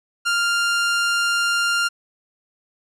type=tone; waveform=sawtooth; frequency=1396.9 Hz; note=F6; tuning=in tune; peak=-14 dBFS; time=0.25-1.89 s; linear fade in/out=20 ms; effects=low-pass 9000 Hz 12 dB/octave